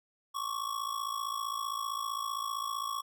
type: ring-modulated tone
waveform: square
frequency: 1116 Hz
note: C#6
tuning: 11 cents sharp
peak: -31 dBFS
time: 0.34-3.02 s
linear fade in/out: 20 ms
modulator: 27.7 Hz
effects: none